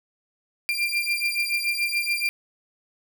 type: beating tone pair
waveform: 35% pulse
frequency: 2378 / 2385 Hz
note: D7 / D7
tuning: +21 / +26 cents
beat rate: 7 Hz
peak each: -24 dBFS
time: 0.69-2.29 s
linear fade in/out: 0 ms
effects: none